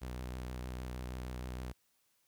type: tone with vibrato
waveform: sawtooth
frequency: 62.5 Hz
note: B1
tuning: 21 cents sharp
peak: -36 dBFS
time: 0.01-1.73 s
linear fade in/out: 20 ms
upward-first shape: square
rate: 6.4 Hz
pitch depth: 21 cents each way
effects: white hiss -75 dBFS RMS until 2.27 s